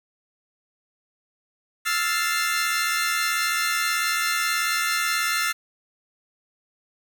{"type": "chord", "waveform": "sawtooth", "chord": "F major seventh", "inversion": "third", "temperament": "equal", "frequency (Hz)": [1318.5, 1396.9, 1760, 2093], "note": ["E6", "F6", "A6", "C7"], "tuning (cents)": [0, 0, 0, 0], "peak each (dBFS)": -24, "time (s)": [1.85, 5.53], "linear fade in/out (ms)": 20, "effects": ["8-bit"]}